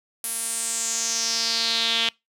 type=tone with band-pass filter sweep; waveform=sawtooth; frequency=228.8 Hz; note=A#3; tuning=32 cents flat; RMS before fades=-25 dBFS; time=0.24-2.09 s; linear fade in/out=0 ms; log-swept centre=11000 to 3200 Hz; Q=4.5; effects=noise-tail reverb RT60 0.2 s tail -24 dB re dry